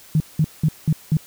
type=tone bursts; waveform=sine; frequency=155.9 Hz; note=D#3; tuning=4 cents sharp; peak=-13 dBFS; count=5; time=0.15-1.17 s; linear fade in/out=2 ms; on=52 ms; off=190 ms; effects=white hiss -46 dBFS RMS until 1.26 s